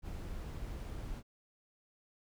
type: noise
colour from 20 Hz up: brown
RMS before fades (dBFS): -42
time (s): 0.02-1.23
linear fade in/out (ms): 50
effects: none